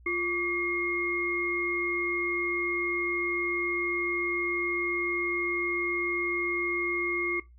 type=tone cluster; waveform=sine; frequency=349.1 / 1150 / 2142 Hz; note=F4 / D6 / C7; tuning=-1 / -37 / +40 cents; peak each=-31 / -36 / -28 dBFS; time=0.06-7.4 s; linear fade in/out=5 ms; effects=noise-tail reverb RT60 0.2 s tail -19 dB re dry + added 60 Hz sine -51 dBFS peak until 7.58 s